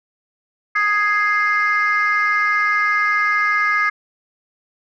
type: chord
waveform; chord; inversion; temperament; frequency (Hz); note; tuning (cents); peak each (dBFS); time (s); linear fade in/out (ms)
sine; Ab major; second; equal; 1244.5 / 1661.2 / 2093; Eb6 / Ab6 / C7; 0 / 0 / 0; -18; 0.75-3.9; 10
effects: tanh soft clip ceiling -9 dBFS